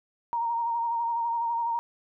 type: tone with vibrato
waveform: sine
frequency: 932.3 Hz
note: A#5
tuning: in tune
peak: -25 dBFS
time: 0.33-1.79 s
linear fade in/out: 0 ms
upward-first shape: sine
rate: 12 Hz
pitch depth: 29 cents each way
effects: none